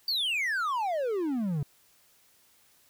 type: exponential sweep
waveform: triangle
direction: down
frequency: 4699 to 135.5 Hz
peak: -25 dBFS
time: 0.08-1.63 s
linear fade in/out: 2 ms
effects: white hiss -63 dBFS RMS until 2.89 s